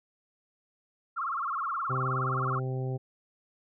sine tone with vibrato, 1225 Hz, D#6, 27 cents flat, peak -29 dBFS, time 1.16-2.6 s, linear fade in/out 20 ms, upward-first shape sine, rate 19 Hz, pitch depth 230 cents each way
harmonic tone, 129.9 Hz, C3, 12 cents flat, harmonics 1 / 2 / 3 / 4 / 5 / 6, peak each -30 / -43 / -38 / -43 / -50 / -46 dBFS, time 1.89-2.98 s, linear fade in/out 20 ms
effects none

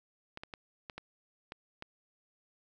clicks, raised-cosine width 0.3 ms, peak -26 dBFS, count 7, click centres 0.374 / 0.435 / 0.538 / 0.898 / 0.98 / 1.521 / 1.824 s, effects none

